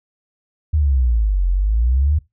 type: exponential two-way sweep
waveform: sine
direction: down then up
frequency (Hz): 79 to 43.6 to 79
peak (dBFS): -13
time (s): 0.73-2.19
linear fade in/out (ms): 10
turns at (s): 1.48
effects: noise-tail reverb RT60 0.2 s tail -20 dB re dry